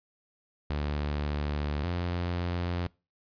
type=tone pair in turn; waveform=sawtooth; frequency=73.6 / 87.61 Hz; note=D2 / F2; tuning=+4 / +6 cents; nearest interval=minor third; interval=302 cents; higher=second; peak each=-25 dBFS; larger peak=neither; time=0.7-1.83 / 1.83-2.87 s; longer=first; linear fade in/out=0 ms; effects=noise-tail reverb RT60 0.3 s tail -24 dB re dry + resampled to 11025 Hz